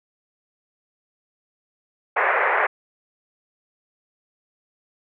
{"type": "band-pass noise", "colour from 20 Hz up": "white", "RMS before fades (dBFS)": -20, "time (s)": [2.16, 2.67], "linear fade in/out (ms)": 10, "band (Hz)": [420, 2100], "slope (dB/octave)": 48, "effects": []}